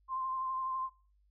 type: tone with vibrato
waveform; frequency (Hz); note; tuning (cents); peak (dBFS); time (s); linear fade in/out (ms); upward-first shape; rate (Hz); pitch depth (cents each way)
sine; 1046.5; C6; 0; -33; 0.08-0.9; 50; sine; 12; 21
effects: noise-tail reverb RT60 0.4 s tail -21 dB re dry + added 50 Hz sine -66 dBFS peak until 1.3 s